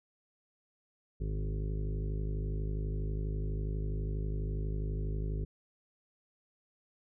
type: harmonic tone with a mistuned harmonic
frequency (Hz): 52.2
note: G#1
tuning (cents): +10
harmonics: 1 / 2 / 3 / 4 / 5 / 6 / 7 / 8 / 9 / 10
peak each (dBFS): -33 / -40 / -40 / -54 / -49 / -57 / -48 / -48 / -61 / -62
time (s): 1.2-5.45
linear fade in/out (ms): 10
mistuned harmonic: 3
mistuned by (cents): -22
effects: none